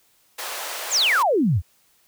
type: high-pass noise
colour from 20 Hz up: pink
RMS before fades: -31 dBFS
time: 0.38-1.23 s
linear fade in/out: 10 ms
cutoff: 540 Hz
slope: 24 dB/octave
type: exponential sweep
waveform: sine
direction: down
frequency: 8200 to 73.6 Hz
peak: -16 dBFS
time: 0.9-1.62 s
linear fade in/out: 50 ms
effects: white hiss -61 dBFS RMS until 2.07 s

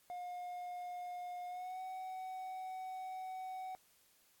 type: tone with pitch glide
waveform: triangle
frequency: 715 to 749.7 Hz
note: F5 to F#5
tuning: +41 to +23 cents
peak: -40 dBFS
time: 0.1-3.75 s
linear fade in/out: 0 ms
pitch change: +82 cents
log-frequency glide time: 1.47-1.81 s
effects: white hiss -70 dBFS RMS until 4.4 s + AAC 64 kbps

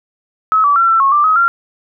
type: tone with pitch steps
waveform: sine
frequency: 1287 / 1151 / 1358 / 1339 / 1094 / 1179 / 1270 / 1380 Hz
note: E6 / D6 / F6 / E6 / C#6 / D6 / D#6 / F6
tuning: -42 / -35 / -49 / +27 / -23 / +6 / +35 / -21 cents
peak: -8 dBFS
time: 0.52-1.48 s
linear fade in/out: 0 ms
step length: 120 ms
effects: none

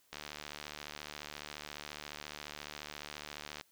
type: click train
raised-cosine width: 0.2 ms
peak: -25 dBFS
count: 260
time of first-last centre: 0.13-3.611 s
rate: 74.4 Hz
effects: white hiss -70 dBFS RMS until 3.71 s

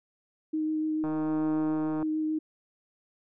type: tone with vibrato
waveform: sine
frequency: 311.1 Hz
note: D#4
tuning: in tune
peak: -26 dBFS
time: 0.53-2.39 s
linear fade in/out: 10 ms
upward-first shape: sine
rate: 6.8 Hz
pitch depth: 10 cents each way
type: click train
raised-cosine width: 1 ms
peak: -24 dBFS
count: 154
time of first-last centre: 1.04-2.027 s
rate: 155 Hz
effects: none

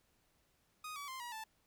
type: tone with pitch steps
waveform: sawtooth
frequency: 1244.5 / 1141.2 / 1046.5 / 959.6 / 880 Hz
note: D#6 / C#6 / C6 / A#5 / A5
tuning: 0 / +50 / 0 / +50 / 0 cents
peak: -40 dBFS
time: 0.84-1.44 s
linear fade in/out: 5 ms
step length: 120 ms
effects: pink hiss -75 dBFS RMS until 1.66 s

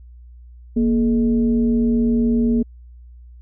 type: tone with frequency modulation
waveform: sine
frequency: 235.1 Hz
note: A#3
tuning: 15 cents sharp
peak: -14 dBFS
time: 0.76-2.63 s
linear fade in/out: 10 ms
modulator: 191 Hz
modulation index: 0.56
effects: added 60 Hz sine -39 dBFS peak until 3.41 s

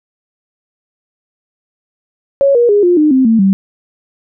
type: tone with pitch steps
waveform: sine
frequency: 554.4 / 477.1 / 410.6 / 353.3 / 304 / 261.6 / 225.2 / 193.76 Hz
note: C#5 / A#4 / G#4 / F4 / D#4 / C4 / A3 / G3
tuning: 0 / +40 / -20 / +20 / -40 / 0 / +40 / -20 cents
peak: -6 dBFS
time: 2.41-3.53 s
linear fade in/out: 0 ms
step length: 140 ms
effects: none

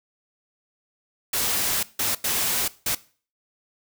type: noise bursts at uneven times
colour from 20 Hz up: white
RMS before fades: -24 dBFS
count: 4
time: 1.33-1.83 / 1.99-2.15 / 2.24-2.68 / 2.86-2.95 s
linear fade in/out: 5 ms
effects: noise-tail reverb RT60 0.4 s tail -19 dB re dry

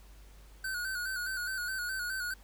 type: tone with vibrato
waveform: square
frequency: 1493 Hz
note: F#6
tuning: 15 cents sharp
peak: -34 dBFS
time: 0.64-2.34 s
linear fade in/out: 5 ms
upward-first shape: square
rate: 4.8 Hz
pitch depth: 53 cents each way
effects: added 50 Hz sine -52 dBFS peak until 2.43 s + pink hiss -61 dBFS RMS until 2.43 s

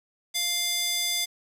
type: tone with high-pass filter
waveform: square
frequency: 698.5 Hz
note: F5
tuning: in tune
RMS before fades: -27 dBFS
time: 0.34-1.26 s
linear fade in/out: 20 ms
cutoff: 3500 Hz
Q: 1.2
effects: resampled to 32000 Hz + 8-bit

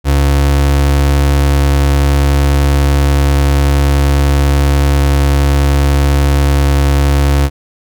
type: tone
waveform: 35% pulse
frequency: 70.3 Hz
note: C#2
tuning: 25 cents sharp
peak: -6 dBFS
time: 0.04-7.5 s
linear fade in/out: 50 ms
effects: none

